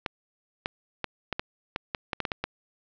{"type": "clicks", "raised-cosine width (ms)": 0.3, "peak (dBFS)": -12, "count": 12, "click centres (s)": [0.062, 0.659, 1.043, 1.327, 1.395, 1.761, 1.948, 2.132, 2.203, 2.252, 2.318, 2.44], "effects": ["low-pass 5000 Hz 12 dB/octave"]}